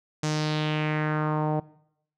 sawtooth tone with low-pass filter sweep, 153.2 Hz, D#3, 27 cents flat, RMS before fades -26 dBFS, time 0.23-1.6 s, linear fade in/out 5 ms, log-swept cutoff 6700 to 720 Hz, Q 2.6, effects noise-tail reverb RT60 0.7 s tail -20 dB re dry

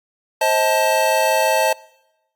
square chord, A diminished, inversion first, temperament just, 528 / 633.6 / 880 Hz, C5 / Eb5 / A5, +16 / +31 / 0 cents, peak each -22 / -20 / -19 dBFS, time 0.41-1.73 s, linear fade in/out 5 ms, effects noise-tail reverb RT60 0.9 s tail -23 dB re dry + Opus 48 kbps

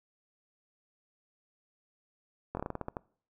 slowing click train, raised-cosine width 1 ms, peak -21 dBFS, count 10, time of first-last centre 2.55-2.968 s, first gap 21 ms, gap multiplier 1.19, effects noise-tail reverb RT60 0.5 s tail -23 dB re dry

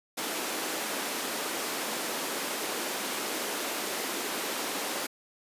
pink high-pass noise, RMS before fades -33 dBFS, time 0.17-5.07 s, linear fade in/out 10 ms, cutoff 260 Hz, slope 24 dB/octave, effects resampled to 32000 Hz

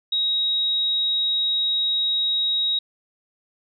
sine tone, 3800 Hz, A#7, 33 cents sharp, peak -19 dBFS, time 0.12-2.79 s, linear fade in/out 5 ms, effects none

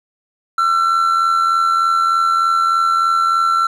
triangle tone with amplitude modulation, 1350 Hz, E6, 41 cents sharp, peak -8 dBFS, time 0.58-3.67 s, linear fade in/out 5 ms, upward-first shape sine, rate 83.3 Hz, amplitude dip 50%, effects none

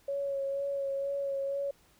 sine tone with vibrato, 554.4 Hz, C#5, in tune, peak -30 dBFS, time 0.08-1.71 s, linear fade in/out 5 ms, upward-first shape sine, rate 2.1 Hz, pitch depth 20 cents each way, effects pink hiss -64 dBFS RMS until 1.99 s

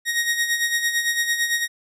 sawtooth tone with tremolo, 1876 Hz, A#6, 11 cents sharp, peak -14 dBFS, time 0.05-1.68 s, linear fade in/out 50 ms, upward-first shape sine, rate 8.9 Hz, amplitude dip 60%, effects resampled to 32000 Hz

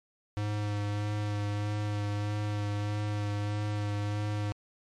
square tone with vibrato, 103.83 Hz, G#2, in tune, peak -30 dBFS, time 0.37-4.52 s, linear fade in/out 0 ms, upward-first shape sine, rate 1.6 Hz, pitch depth 16 cents each way, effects low-pass 6000 Hz 12 dB/octave + MP3 64 kbps

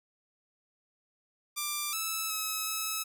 5% pulse tone with pitch steps, 1183 / 1309 / 1287 / 1295 Hz, D6 / E6 / E6 / E6, +12 / -13 / -42 / -31 cents, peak -20 dBFS, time 1.56-3.04 s, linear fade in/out 20 ms, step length 370 ms, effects none

